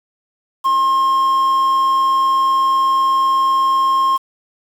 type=tone with quantisation; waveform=triangle; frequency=1068 Hz; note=C6; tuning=35 cents sharp; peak=-10 dBFS; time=0.64-4.18 s; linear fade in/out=20 ms; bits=6; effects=none